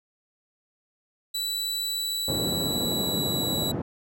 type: tone with pitch glide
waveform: sawtooth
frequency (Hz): 3951 to 3921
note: B7 to B7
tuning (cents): 0 to -13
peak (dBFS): -24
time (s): 1.34-3.72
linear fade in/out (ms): 10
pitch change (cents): -13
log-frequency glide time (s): 1.84-3.56
type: band-pass noise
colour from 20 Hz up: pink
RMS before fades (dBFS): -30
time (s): 2.28-3.82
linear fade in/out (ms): 5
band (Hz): 140 to 520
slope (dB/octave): 12
effects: none